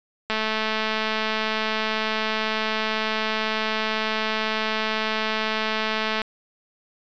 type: click train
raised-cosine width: 0.3 ms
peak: -9 dBFS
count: 1291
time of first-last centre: 0.3-6.217 s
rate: 218 Hz
effects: resampled to 16000 Hz